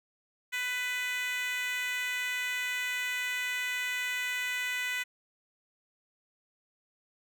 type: tone with high-pass filter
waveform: 10% pulse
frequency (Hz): 498.2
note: B4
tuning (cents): +15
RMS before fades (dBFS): -33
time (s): 0.52-5.04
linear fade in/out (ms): 20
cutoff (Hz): 1900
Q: 2.7
effects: none